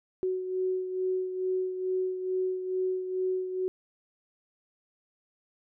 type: beating tone pair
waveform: sine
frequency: 371.3 / 373.6 Hz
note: F#4 / F#4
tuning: +6 / +17 cents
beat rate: 2.3 Hz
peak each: -28 / -36 dBFS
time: 0.23-3.68 s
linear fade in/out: 0 ms
effects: none